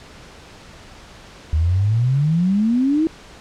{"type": "exponential sweep", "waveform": "sine", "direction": "up", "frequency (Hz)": [75.1, 329.6], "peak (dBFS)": -14, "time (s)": [1.53, 3.07], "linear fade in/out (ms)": 0, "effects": ["pink hiss -42 dBFS RMS until 3.4 s", "low-pass 6000 Hz 12 dB/octave"]}